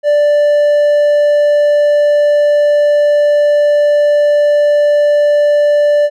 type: tone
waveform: triangle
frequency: 587.3 Hz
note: D5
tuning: in tune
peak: -5 dBFS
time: 0.03-6.1 s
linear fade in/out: 50 ms
effects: none